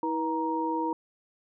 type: tone cluster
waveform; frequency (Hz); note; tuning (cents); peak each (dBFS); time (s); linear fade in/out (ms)
sine; 321.8 / 484 / 938; E4 / B4 / A#5; -42 / -35 / +11; -30 / -35 / -29; 0.03-0.93; 2
effects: none